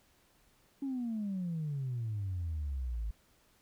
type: exponential sweep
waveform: sine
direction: down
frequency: 281 to 51.91 Hz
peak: -32 dBFS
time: 0.82-3.11 s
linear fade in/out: 5 ms
effects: tanh soft clip ceiling -30 dBFS + pink hiss -68 dBFS RMS until 3.61 s